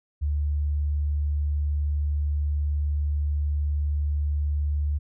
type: tone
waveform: sine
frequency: 73.42 Hz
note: D2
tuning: in tune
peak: -22 dBFS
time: 0.21-4.99 s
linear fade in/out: 20 ms
effects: none